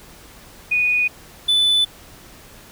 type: tone pair in turn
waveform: sine / triangle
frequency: 2471 / 3495 Hz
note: D#7 / A7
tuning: -13 / -12 cents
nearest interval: tritone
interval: 601 cents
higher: second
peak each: -15 / -12 dBFS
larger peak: second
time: 0.71-1.08 / 1.48-1.85 s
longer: neither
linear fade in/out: 10 ms
effects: pink hiss -44 dBFS RMS until 2.71 s